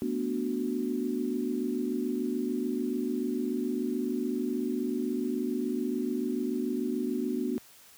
sine chord, B minor seventh, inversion third, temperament equal, 220 / 246.9 / 293.7 / 370 Hz, A3 / B3 / D4 / F#4, 0 / 0 / 0 / 0 cents, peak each -37 / -31 / -34 / -34 dBFS, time 0.02-7.58 s, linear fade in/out 0 ms, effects white hiss -55 dBFS RMS until 7.97 s + high-pass 60 Hz 12 dB/octave

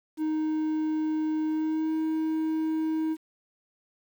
triangle tone with pitch glide, 311.4 to 316.5 Hz, D#4 to D#4, +2 to +30 cents, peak -23 dBFS, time 0.17-3.17 s, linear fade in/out 50 ms, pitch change +28 cents, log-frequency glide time 1.47-1.92 s, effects 9-bit

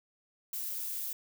violet noise, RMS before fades -37 dBFS, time 0.53-1.13 s, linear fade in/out 2 ms, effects none

